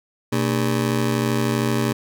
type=ring-modulated tone; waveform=25% pulse; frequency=175.6 Hz; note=F3; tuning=10 cents sharp; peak=-12 dBFS; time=0.32-1.93 s; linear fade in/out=10 ms; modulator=51.4 Hz; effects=none